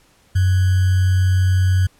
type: tone with sample-and-hold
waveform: sine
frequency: 93 Hz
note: F#2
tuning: 9 cents sharp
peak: -12 dBFS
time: 0.35-1.87 s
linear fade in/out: 10 ms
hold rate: 1575 Hz
effects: pink hiss -55 dBFS RMS until 1.99 s + low-pass 12000 Hz 12 dB/octave